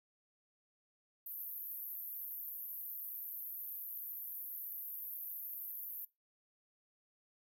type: band-pass noise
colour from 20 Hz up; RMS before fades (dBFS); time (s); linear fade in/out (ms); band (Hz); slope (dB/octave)
white; -45; 1.26-6.05; 5; 12000 to 15000; 96
effects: noise-tail reverb RT60 0.2 s tail -20 dB re dry